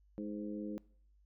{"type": "harmonic tone with a mistuned harmonic", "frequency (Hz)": 104.8, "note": "G#2", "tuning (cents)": 16, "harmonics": [2, 3, 4, 5], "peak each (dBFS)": [-41, -42, -49, -49], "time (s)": [0.18, 0.78], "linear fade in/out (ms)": 0, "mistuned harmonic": 5, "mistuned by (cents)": -21, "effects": ["noise-tail reverb RT60 0.6 s tail -23 dB re dry", "added 50 Hz sine -64 dBFS peak until 1.25 s"]}